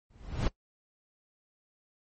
brown noise with exponential growth, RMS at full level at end -22 dBFS, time 0.1-0.48 s, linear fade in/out 5 ms, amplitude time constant 81 ms, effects noise-tail reverb RT60 0.1 s tail -20 dB re dry + MP3 32 kbps

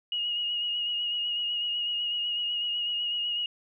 sine tone with vibrato, 2881 Hz, F#7, 47 cents flat, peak -27 dBFS, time 0.12-3.46 s, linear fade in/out 2 ms, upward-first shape sine, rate 8 Hz, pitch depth 26 cents each way, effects none

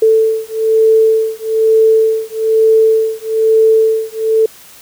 sine beating tone pair, 442 / 443.1 Hz, A4 / A4, +8 / +12 cents, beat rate 1.1 Hz, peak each -11 dBFS, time 0.02-4.46 s, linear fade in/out 5 ms, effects white hiss -39 dBFS RMS until 4.81 s

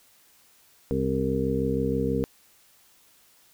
harmonic tone, 66.2 Hz, C2, 21 cents sharp, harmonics 1 / 2 / 3 / 4 / 6 / 7, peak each -33 / -31 / -30 / -29 / -32 / -28 dBFS, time 0.91-2.24 s, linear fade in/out 0 ms, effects white hiss -59 dBFS RMS until 3.53 s

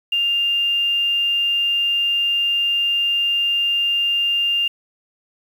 sine tone with quantisation, 2800 Hz, F7, 4 cents sharp, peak -16 dBFS, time 0.12-4.68 s, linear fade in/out 5 ms, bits 7, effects none

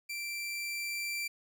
sawtooth tone with level ramp, 2349 Hz, D7, in tune, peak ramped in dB -33 to -30 dBFS, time 0.09-1.28 s, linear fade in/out 10 ms, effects none

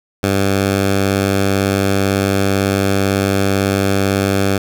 10% pulse tone, 98 Hz, G2, in tune, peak -5 dBFS, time 0.23-4.58 s, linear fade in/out 5 ms, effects none

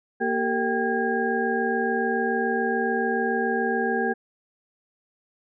sine tone cluster, 234 / 389.5 / 456.5 / 780 / 1633 Hz, A#3 / G4 / A#4 / G5 / G#6, +7 / -11 / -36 / -9 / -30 cents, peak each -28 dBFS, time 0.2-4.14 s, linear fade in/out 20 ms, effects none

